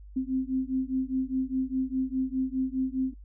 sine beating tone pair, 258.9 / 263.8 Hz, C4 / C4, -18 / +14 cents, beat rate 4.9 Hz, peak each -29 dBFS, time 0.16-3.14 s, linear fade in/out 10 ms, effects noise-tail reverb RT60 0.1 s tail -17 dB re dry + added 50 Hz sine -44 dBFS peak until 3.24 s

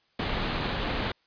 pink low-pass noise, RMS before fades -30 dBFS, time 0.19-1.12 s, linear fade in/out 5 ms, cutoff 4300 Hz, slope 48 dB/octave, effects white hiss -68 dBFS RMS until 1.26 s + resampled to 11025 Hz

